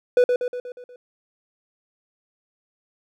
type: tone with echo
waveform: triangle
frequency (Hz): 493.9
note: B4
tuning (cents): 0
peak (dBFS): -10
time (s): 0.17-0.24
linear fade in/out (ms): 2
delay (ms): 120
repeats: 6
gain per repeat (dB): -5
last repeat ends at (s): 0.96
effects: none